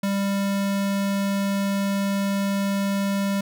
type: tone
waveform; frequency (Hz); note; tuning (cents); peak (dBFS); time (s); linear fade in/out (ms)
square; 198.1; G3; +18; -22; 0.03-3.41; 5
effects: none